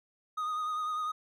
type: tone with vibrato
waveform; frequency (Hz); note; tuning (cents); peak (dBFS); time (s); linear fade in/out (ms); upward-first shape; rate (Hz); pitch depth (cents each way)
triangle; 1241; D#6; -5; -29; 0.37-1.12; 10; sine; 10; 31
effects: none